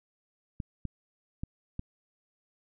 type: clicks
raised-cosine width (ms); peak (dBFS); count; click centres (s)
5; -22; 4; 0.602 / 0.853 / 1.435 / 1.794
effects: none